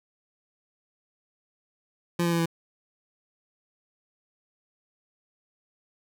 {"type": "tone with pitch steps", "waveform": "25% pulse", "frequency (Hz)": [172.5, 170.42, 168.37, 166.34], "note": ["F3", "F3", "E3", "E3"], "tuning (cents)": [-21, -42, 37, 16], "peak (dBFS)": -19, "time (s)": [2.19, 2.458], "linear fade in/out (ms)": 5, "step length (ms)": 67, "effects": []}